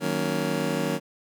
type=chord; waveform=25% pulse; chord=D# minor seventh; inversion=none; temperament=just; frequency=155.56 / 186.68 / 233.3 / 280 Hz; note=D#3 / F#3 / A#3 / C#4; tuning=0 / +16 / +2 / +18 cents; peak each=-27 dBFS; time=0-1 s; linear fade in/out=50 ms; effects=none